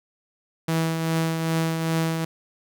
sawtooth tone with tremolo, 162.8 Hz, E3, 21 cents flat, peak -16 dBFS, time 0.68-2.25 s, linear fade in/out 5 ms, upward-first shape triangle, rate 2.5 Hz, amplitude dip 45%, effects none

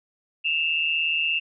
sine tone pair together, 2637 / 2794 Hz, E7 / F7, 0 / 0 cents, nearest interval minor second, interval 100 cents, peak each -24 dBFS, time 0.44-1.4 s, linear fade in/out 20 ms, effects none

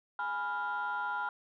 sine chord, F diminished, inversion first, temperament equal, 830.6 / 987.8 / 1396.9 Hz, Ab5 / Cb6 / F6, 0 / 0 / 0 cents, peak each -36 / -36 / -34 dBFS, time 0.19-1.29 s, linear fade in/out 2 ms, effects tanh soft clip ceiling -27 dBFS

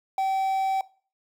triangle tone with quantisation, 770 Hz, G5, 31 cents flat, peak -20 dBFS, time 0.18-0.81 s, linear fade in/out 2 ms, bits 8, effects noise-tail reverb RT60 0.4 s tail -20 dB re dry

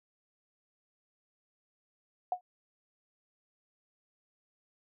sine tone with exponential decay, 726 Hz, F#5, 33 cents flat, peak -24 dBFS, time 2.32-2.41 s, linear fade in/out 2 ms, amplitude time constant 18 ms, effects none

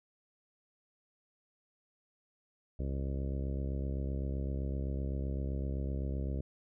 harmonic tone, 67.8 Hz, C#2, 38 cents flat, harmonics 1 / 2 / 3 / 4 / 5 / 6 / 7 / 8 / 9, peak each -34 / -40 / -44 / -46 / -48 / -50 / -51 / -52 / -53 dBFS, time 2.79-6.41 s, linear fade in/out 5 ms, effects none

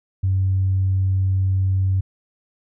sine tone, 95 Hz, F#2, 46 cents sharp, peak -15 dBFS, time 0.23-2.01 s, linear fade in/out 10 ms, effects tanh soft clip ceiling -11 dBFS

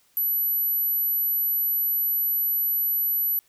sine tone, 11840 Hz, F#9, in tune, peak -21 dBFS, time 0.17-3.39 s, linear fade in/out 0 ms, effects white hiss -63 dBFS RMS until 3.48 s

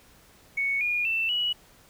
triangle tone with pitch steps, 2219 / 2434 / 2670 / 2928 Hz, C#7 / D#7 / E7 / F#7, +1 / -39 / +22 / -19 cents, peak -20 dBFS, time 0.57-1.53 s, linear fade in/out 10 ms, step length 240 ms, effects tanh soft clip ceiling -22 dBFS + pink hiss -56 dBFS RMS until 1.89 s

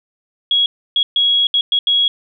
sine tone bursts at uneven times, 3322 Hz, G#7, in tune, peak -11 dBFS, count 6, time 0.51-0.66 / 0.96-1.03 / 1.16-1.47 / 1.54-1.61 / 1.72-1.79 / 1.87-2.08 s, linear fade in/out 2 ms, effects none

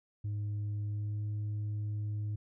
sine tone with pitch glide, 103.83 to 104.98 Hz, G#2 to G#2, 0 to +19 cents, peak -30 dBFS, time 0.24-2.36 s, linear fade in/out 10 ms, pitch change +19 cents, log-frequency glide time 0.85-1.24 s, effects tanh soft clip ceiling -32 dBFS

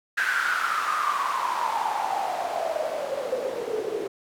white noise with band-pass filter sweep, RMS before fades -27 dBFS, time 0.17-4.08 s, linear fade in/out 10 ms, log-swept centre 1600 to 400 Hz, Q 9.1, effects none

